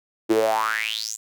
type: tone with high-pass filter sweep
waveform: sawtooth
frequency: 109.8 Hz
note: A2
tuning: 3 cents flat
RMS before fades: -23 dBFS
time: 0.29-1.17 s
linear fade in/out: 20 ms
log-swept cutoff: 320 to 7700 Hz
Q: 8.3
effects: none